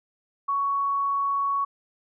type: tone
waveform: sine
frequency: 1116 Hz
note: C#6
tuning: 11 cents sharp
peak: -22 dBFS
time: 0.48-1.65 s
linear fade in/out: 10 ms
effects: none